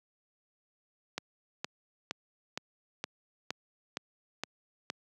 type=click train; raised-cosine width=0.2 ms; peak=-16 dBFS; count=9; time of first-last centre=1.18-4.901 s; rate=2.15 Hz; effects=high-pass 150 Hz 12 dB/octave